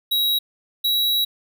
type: tone pair in turn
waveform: square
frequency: 3850 / 3879 Hz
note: B7 / B7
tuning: -45 / -32 cents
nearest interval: unison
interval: 13 cents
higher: second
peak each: -18 dBFS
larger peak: neither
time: 0.11-0.39 / 0.84-1.25 s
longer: second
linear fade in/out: 10 ms
effects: none